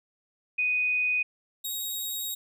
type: tone pair in turn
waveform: sine / 10% pulse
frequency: 2489 / 3782 Hz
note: D#7 / A#7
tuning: 0 / +24 cents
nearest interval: perfect fifth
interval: 724 cents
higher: second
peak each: -23 dBFS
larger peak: neither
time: 0.58-1.23 / 1.64-2.35 s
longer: second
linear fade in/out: 10 ms
effects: none